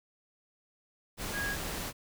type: tone in noise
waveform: sine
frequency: 1646 Hz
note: G#6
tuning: 16 cents flat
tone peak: -33 dBFS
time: 1.32-1.57 s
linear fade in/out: 50 ms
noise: pink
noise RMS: -37 dBFS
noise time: 1.17-1.93 s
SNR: +1 dB
effects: none